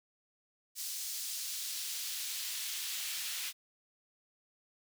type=noise with high-pass filter sweep; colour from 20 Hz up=pink; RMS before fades=-39 dBFS; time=0.75-3.53 s; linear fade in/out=50 ms; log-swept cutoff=5300 to 2700 Hz; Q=1; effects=none